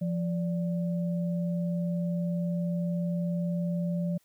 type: tone pair together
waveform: sine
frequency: 173.5 / 583.6 Hz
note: F3 / D5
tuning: -11 / -11 cents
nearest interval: octave + major sixth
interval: 2100 cents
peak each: -27 / -38 dBFS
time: 0.01-4.18 s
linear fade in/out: 10 ms
effects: white hiss -68 dBFS RMS until 4.24 s